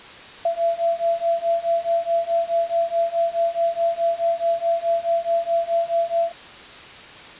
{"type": "beating tone pair", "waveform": "sine", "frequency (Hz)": [672, 676.7], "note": ["E5", "E5"], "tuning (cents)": [33, 45], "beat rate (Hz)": 4.7, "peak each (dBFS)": [-22, -21], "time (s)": [0.45, 6.32], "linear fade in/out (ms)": 5, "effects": ["white hiss -40 dBFS RMS until 7.39 s", "resampled to 8000 Hz"]}